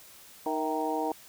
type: harmonic tone with a mistuned harmonic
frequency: 155.56 Hz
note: D#3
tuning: in tune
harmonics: 2 / 3 / 4 / 5 / 6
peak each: -33 / -34 / -36 / -33 / -34 dBFS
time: 0.46-1.12 s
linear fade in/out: 2 ms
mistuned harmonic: 4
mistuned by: +75 cents
effects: white hiss -52 dBFS RMS until 1.28 s